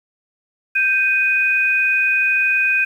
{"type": "tone pair together", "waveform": "sine", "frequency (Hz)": [1568, 2489], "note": ["G6", "D#7"], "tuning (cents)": [0, 0], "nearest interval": "minor sixth", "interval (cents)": 800, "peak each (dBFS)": [-19, -15], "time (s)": [0.75, 2.85], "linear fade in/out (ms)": 10, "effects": ["8-bit"]}